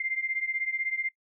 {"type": "beating tone pair", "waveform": "sine", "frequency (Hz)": [2093, 2109], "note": ["C7", "C7"], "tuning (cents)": [0, 13], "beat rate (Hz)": 16, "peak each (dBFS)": [-30, -33], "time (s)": [0, 1.09], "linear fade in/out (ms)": 5, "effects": ["noise-tail reverb RT60 0.1 s tail -20 dB re dry"]}